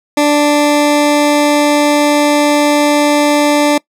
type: tone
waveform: 20% pulse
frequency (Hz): 293.7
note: D4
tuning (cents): 0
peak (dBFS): -3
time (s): 0.17-3.78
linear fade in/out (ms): 5
effects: noise-tail reverb RT60 0.1 s tail -23 dB re dry + low-pass 12000 Hz 12 dB/octave